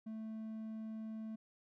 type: tone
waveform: triangle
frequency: 220 Hz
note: A3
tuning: in tune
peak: -40 dBFS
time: 0.06-1.36 s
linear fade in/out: 10 ms
effects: none